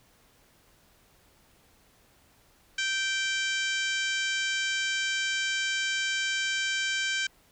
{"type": "harmonic tone", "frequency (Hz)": 780, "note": "G5", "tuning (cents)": -9, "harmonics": [2, 3, 4, 5, 6, 7, 8, 9, 10], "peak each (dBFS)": [-30, -33, -33, -40, -41, -41, -42, -40, -47], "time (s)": [2.78, 7.27], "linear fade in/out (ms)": 5, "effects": ["pink hiss -62 dBFS RMS until 7.51 s"]}